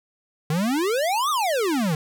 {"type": "exponential two-way sweep", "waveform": "square", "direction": "up then down", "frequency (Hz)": [146.83, 1262, 146.83], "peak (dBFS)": -21, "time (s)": [0.5, 1.95], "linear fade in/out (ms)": 2, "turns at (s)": 1.3, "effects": []}